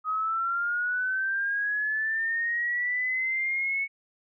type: linear sweep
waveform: sine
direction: up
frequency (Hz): 1254 to 2217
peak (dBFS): -25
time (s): 0.04-3.88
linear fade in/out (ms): 50
effects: none